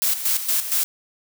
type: noise with tremolo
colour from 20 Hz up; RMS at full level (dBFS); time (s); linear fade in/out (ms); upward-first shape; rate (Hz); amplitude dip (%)
blue; -20; 0.02-0.84; 0; square; 4.3; 65
effects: none